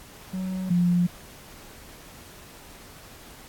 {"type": "tone pair in turn", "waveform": ["triangle", "sine"], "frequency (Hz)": [186.7, 176.05], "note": ["F#3", "F3"], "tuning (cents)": [16, 14], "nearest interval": "minor second", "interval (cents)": 102, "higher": "first", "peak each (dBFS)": [-25, -18], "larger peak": "second", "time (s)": [[0.33, 0.7], [0.7, 1.07]], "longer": "neither", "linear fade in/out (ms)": 10, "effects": ["pink hiss -47 dBFS RMS until 3.48 s", "AAC 64 kbps"]}